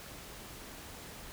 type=silence; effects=pink hiss -48 dBFS RMS until 1.32 s